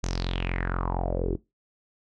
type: tone with low-pass filter sweep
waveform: sawtooth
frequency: 44.27 Hz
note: F1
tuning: 24 cents sharp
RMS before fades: -28 dBFS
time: 0.03-1.36 s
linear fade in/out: 10 ms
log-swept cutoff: 6600 to 350 Hz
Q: 5.9
effects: noise-tail reverb RT60 0.2 s tail -19 dB re dry